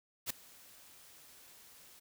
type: noise with ADSR envelope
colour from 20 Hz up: white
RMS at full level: -34 dBFS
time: 0.26-2 s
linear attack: 43 ms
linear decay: 3 ms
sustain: -24 dB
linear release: 15 ms
effects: none